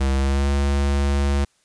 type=tone with pitch glide; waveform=square; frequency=67.3 to 70.16 Hz; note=C2 to C#2; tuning=+49 to +21 cents; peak=-18 dBFS; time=0-1.45 s; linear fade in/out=10 ms; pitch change=+72 cents; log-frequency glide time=0.18-0.48 s; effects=white hiss -63 dBFS RMS until 1.64 s + resampled to 22050 Hz